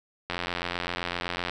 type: click train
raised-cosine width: 0.3 ms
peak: -13 dBFS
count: 106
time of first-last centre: 0.3-1.496 s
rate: 87.8 Hz
effects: none